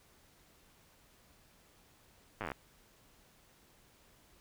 slowing click train, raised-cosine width 0.5 ms, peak -23 dBFS, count 10, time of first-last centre 2.41-2.518 s, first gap 9 ms, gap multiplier 1.07, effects pink hiss -65 dBFS RMS until 4.4 s

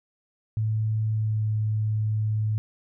sine tone with pitch glide, 109.2 to 107.82 Hz, A2 to A2, -13 to -35 cents, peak -22 dBFS, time 0.57-2.58 s, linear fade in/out 0 ms, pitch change -22 cents, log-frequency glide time 1.1-1.46 s, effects none

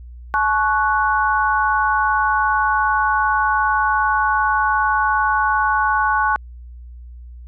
sine chord, F# minor, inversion first, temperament equal with one note detuned, 857.4 / 1108.7 / 1480 Hz, A5 / C#6 / F#6, -45 / 0 / 0 cents, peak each -19 dBFS, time 0.34-6.36 s, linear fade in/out 0 ms, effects added 60 Hz sine -34 dBFS peak until 7.47 s

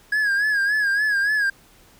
triangle tone with vibrato, 1658 Hz, G#6, 3 cents flat, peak -16 dBFS, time 0.12-1.5 s, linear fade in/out 5 ms, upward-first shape sine, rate 3.5 Hz, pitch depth 75 cents each way, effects pink hiss -53 dBFS RMS until 1.99 s

